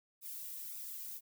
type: noise with flanger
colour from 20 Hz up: violet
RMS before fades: -45 dBFS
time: 0.21-1.21 s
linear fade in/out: 50 ms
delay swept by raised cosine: 0.8 to 2.1 ms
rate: 1.8 Hz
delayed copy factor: +0.6
effects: none